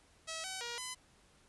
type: tone with pitch steps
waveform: 5% pulse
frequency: 646 / 758 / 475 / 1012 Hz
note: E5 / F#5 / A#4 / B5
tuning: -35 / +42 / +33 / +42 cents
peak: -28 dBFS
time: 0.27-0.95 s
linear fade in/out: 20 ms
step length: 170 ms
effects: pink hiss -66 dBFS RMS until 1.48 s + resampled to 24000 Hz